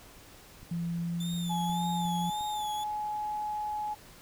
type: click train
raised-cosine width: 5 ms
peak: -38 dBFS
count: 6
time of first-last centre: 0.63-2.409 s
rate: 2.81 Hz
type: tone with pitch glide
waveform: sine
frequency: 170 to 174.38 Hz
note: F3 to F3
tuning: -46 to -2 cents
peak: -30 dBFS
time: 0.71-2.3 s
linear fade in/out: 5 ms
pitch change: +44 cents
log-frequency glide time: 1.04-1.74 s
type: tone with vibrato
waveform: sawtooth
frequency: 3520 Hz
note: A7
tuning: in tune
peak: -37 dBFS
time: 1.2-2.84 s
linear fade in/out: 5 ms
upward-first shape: sine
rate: 1.8 Hz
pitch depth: 84 cents each way
type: tone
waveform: sine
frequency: 844 Hz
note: G#5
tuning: 28 cents sharp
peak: -31 dBFS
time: 1.49-3.95 s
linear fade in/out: 20 ms
effects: pink hiss -53 dBFS RMS until 4.21 s